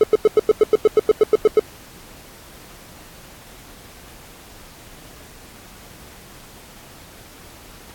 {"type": "tone bursts", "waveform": "triangle", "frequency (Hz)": 429.9, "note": "A4", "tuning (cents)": -40, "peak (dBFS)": -6, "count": 14, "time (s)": [0.01, 1.595], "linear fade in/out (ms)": 2, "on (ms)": 25, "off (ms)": 95, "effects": ["pink hiss -43 dBFS RMS until 7.94 s", "AAC 64 kbps"]}